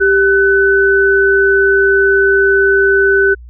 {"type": "tone pair together", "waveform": "sine", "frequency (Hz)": [393, 1503], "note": ["G4", "F#6"], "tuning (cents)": [4, 27], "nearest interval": "octave + major seventh", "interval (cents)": 2323, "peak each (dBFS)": -10, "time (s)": [0, 3.35], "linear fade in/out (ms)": 20, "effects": ["added 60 Hz sine -31 dBFS peak until 3.49 s"]}